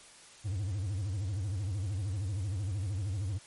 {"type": "tone with vibrato", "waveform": "triangle", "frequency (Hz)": 98, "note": "G2", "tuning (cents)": 0, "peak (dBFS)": -29, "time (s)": [0.44, 3.39], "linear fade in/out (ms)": 20, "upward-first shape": "sine", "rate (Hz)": 13, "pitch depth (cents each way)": 190, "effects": ["white hiss -54 dBFS RMS until 3.46 s", "MP3 48 kbps"]}